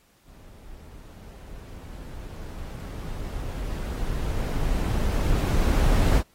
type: noise with level ramp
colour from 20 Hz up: brown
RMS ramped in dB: -47 to -18 dBFS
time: 0.24-6.23 s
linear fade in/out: 50 ms
effects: pink hiss -62 dBFS RMS until 6.34 s + AAC 48 kbps